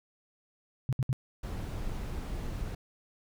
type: tone bursts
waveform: sine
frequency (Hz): 129.5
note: C3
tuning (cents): -17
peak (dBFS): -25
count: 3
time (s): 0.89-1.129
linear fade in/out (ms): 0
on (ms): 37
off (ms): 64
type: noise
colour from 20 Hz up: brown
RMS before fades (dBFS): -36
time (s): 1.43-2.75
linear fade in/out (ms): 5
effects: none